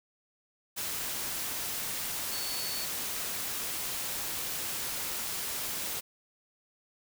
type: tone in noise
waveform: sine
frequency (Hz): 4449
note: C#8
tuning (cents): +5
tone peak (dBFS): -38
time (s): 2.31-2.86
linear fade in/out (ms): 20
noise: white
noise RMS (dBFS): -35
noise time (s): 0.76-6.01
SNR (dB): -6
effects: none